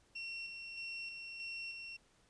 35% pulse tone with tremolo, 2725 Hz, F7, 43 cents flat, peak -40 dBFS, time 0.15-1.97 s, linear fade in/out 10 ms, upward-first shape square, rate 1.6 Hz, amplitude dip 35%, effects pink hiss -70 dBFS RMS until 2.29 s + resampled to 22050 Hz

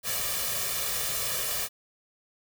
white noise with comb filter, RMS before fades -30 dBFS, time 0.03-1.69 s, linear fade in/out 50 ms, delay 1.7 ms, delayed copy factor +0.75, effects none

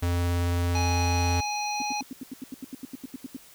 square tone with vibrato, 87.2 Hz, F2, 2 cents flat, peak -24 dBFS, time 0.02-1.41 s, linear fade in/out 10 ms, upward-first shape sine, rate 18 Hz, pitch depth 8 cents each way
harmonic tone, 833 Hz, G#5, 5 cents sharp, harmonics 1 / 3 / 5 / 7, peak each -29 / -34 / -36 / -37 dBFS, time 0.75-2.01 s, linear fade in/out 2 ms
sine tone bursts, 261.6 Hz, C4, in tune, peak -32 dBFS, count 16, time 1.8-3.366 s, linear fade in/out 2 ms, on 21 ms, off 82 ms
effects white hiss -52 dBFS RMS until 3.54 s

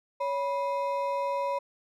triangle ring-modulated tone, 770 Hz, G5, 31 cents flat, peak -22 dBFS, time 0.2-1.59 s, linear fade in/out 10 ms, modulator 211 Hz, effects none

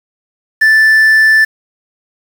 triangle tone with quantisation, 1760 Hz, A6, in tune, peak -3 dBFS, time 0.61-1.45 s, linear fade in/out 10 ms, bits 5, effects none

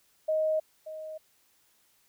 sine tone with echo, 626 Hz, D#5, 10 cents sharp, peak -24 dBFS, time 0.28-0.6 s, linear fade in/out 10 ms, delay 580 ms, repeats 1, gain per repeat -13 dB, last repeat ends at 1.18 s, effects white hiss -67 dBFS RMS until 2.08 s

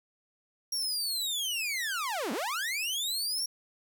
sawtooth linear two-way sweep, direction down then up, 5640 to 196 to 5640 Hz, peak -27 dBFS, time 0.72-3.46 s, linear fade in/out 5 ms, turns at 2.32 s, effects none

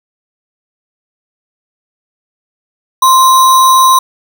sine tone with sample-and-hold, 1046.5 Hz, C6, in tune, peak -3 dBFS, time 3.02-3.99 s, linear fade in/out 5 ms, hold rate 4900 Hz, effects none

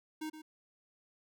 square tone with echo, 311.1 Hz, D#4, in tune, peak -38 dBFS, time 0.21-0.3 s, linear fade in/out 10 ms, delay 120 ms, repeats 1, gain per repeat -10 dB, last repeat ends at 0.42 s, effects none

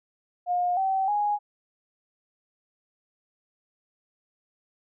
sine tone with pitch steps, 713 / 768.6 / 828.5 Hz, F5 / G5 / G#5, +36 / -34 / -4 cents, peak -22 dBFS, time 0.46-1.39 s, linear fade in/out 50 ms, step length 310 ms, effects none

